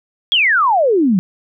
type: exponential sweep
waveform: sine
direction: down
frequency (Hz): 3409 to 173.2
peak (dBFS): -10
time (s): 0.32-1.19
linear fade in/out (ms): 0
effects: none